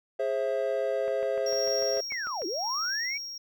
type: chord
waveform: triangle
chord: Ab augmented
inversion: none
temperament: equal with one note detuned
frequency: 415.3 / 532.4 / 659.3 Hz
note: Ab4 / C5 / E5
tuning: 0 / +30 / 0 cents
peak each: -30 / -27 / -29 dBFS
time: 0.19-2.01 s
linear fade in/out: 10 ms
type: click train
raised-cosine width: 0.5 ms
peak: -29 dBFS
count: 10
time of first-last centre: 1.08-2.419 s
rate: 6.72 Hz
type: tone with tremolo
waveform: triangle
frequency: 5588 Hz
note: F8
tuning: in tune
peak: -28 dBFS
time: 1.46-3.38 s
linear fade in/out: 5 ms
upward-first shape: sine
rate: 0.91 Hz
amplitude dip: 60%
type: linear two-way sweep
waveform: sine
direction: down then up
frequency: 2317 to 311.1 to 2317 Hz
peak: -31 dBFS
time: 2.1-3.18 s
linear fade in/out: 10 ms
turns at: 2.46 s
effects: none